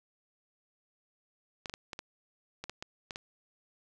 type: clicks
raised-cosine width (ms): 0.2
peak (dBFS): -22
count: 10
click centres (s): 1.658 / 1.697 / 1.739 / 1.932 / 1.991 / 2.64 / 2.696 / 2.825 / 3.108 / 3.159
effects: none